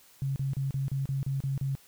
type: tone bursts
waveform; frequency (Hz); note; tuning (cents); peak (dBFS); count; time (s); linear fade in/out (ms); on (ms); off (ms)
sine; 136.2; C#3; -30; -27; 9; 0.22-1.752; 0; 140; 34
effects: white hiss -58 dBFS RMS until 1.87 s